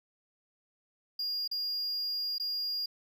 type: tone with dropouts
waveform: triangle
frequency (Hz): 4830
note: D8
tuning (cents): +48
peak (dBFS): -30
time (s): 1.19-2.86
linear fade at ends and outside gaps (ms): 5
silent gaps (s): 1.477-1.513 / 2.383-2.398
effects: none